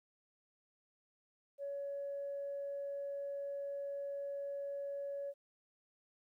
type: tone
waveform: sine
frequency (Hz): 562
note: C#5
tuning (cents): +24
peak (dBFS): -38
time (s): 1.58-5.34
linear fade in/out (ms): 50
effects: tanh soft clip ceiling -34 dBFS + 13-bit